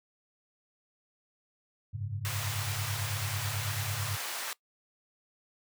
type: chord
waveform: sine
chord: F# suspended second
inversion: none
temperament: equal with one note detuned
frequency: 94.72 / 103.83 / 138.59 Hz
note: F#2 / G#2 / C#3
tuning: +41 / 0 / 0 cents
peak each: -40 / -35 / -41 dBFS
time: 1.93-4.17 s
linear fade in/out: 20 ms
type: high-pass noise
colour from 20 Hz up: pink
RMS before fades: -37 dBFS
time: 2.25-4.53 s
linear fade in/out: 0 ms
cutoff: 920 Hz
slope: 12 dB/octave
effects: noise-tail reverb RT60 0.1 s tail -21 dB re dry